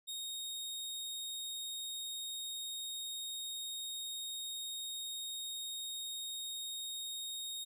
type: tone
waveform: sawtooth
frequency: 3726 Hz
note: A#7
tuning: 2 cents flat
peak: -37 dBFS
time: 0.07-7.65 s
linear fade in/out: 20 ms
effects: none